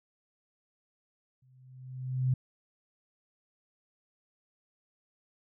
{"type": "tone with exponential growth", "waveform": "sine", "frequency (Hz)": 128.9, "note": "C3", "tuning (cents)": -26, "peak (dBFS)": -22, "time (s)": [1.42, 2.34], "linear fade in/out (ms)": 5, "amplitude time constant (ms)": 200, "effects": []}